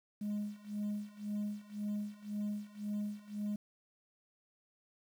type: tone with tremolo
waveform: sine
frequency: 207.7 Hz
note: G#3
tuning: in tune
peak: -31 dBFS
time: 0.21-3.56 s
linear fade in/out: 5 ms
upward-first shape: sine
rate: 1.9 Hz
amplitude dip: 95%
effects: tanh soft clip ceiling -33 dBFS + 10-bit